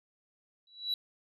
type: tone with exponential growth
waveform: sine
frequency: 3926 Hz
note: B7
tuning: 11 cents flat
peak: -24 dBFS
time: 0.67-0.94 s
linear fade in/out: 2 ms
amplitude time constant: 58 ms
effects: tanh soft clip ceiling -26 dBFS